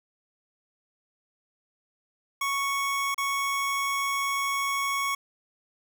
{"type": "tone with dropouts", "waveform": "25% pulse", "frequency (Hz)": 1108.7, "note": "C#6", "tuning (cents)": 0, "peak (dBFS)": -22, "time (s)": [2.41, 5.15], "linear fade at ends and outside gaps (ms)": 5, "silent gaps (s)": [3.145, 3.179], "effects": []}